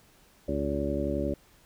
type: harmonic tone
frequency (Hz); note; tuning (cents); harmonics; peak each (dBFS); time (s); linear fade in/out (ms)
71.2; C#2; +47; 1 / 2 / 3 / 4 / 5 / 6 / 8; -34 / -38 / -35 / -33 / -34 / -38 / -33; 0.48-1.34; 5
effects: pink hiss -60 dBFS RMS until 1.65 s